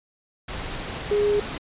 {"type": "tone in noise", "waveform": "sine", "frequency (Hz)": 413.1, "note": "G#4", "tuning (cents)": -9, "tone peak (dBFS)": -18, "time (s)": [1.11, 1.4], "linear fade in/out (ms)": 5, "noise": "pink", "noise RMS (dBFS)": -32, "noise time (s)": [0.48, 1.58], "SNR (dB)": 11, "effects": ["resampled to 8000 Hz"]}